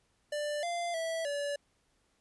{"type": "tone with pitch steps", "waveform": "square", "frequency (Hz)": [591, 691, 655, 574], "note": ["D5", "F5", "E5", "D5"], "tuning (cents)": [11, -19, -11, -40], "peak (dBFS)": -33, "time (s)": [0.32, 1.56], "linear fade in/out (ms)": 5, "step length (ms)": 310, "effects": ["pink hiss -73 dBFS RMS until 2.2 s", "resampled to 24000 Hz"]}